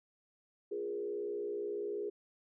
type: tone with frequency modulation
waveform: sine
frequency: 412.1 Hz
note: G#4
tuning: 13 cents flat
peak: -35 dBFS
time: 0.71-2.1 s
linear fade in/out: 10 ms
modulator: 61.1 Hz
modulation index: 0.84
effects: none